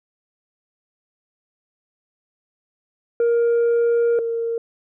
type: tone pair in turn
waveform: sine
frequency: 469.1 / 461.6 Hz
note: A#4 / A#4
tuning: +11 / -17 cents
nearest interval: unison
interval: 28 cents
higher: first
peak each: -12 / -20 dBFS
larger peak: first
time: 3.2-4.19 / 4.19-4.58 s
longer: first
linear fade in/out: 2 ms
effects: tanh soft clip ceiling -14 dBFS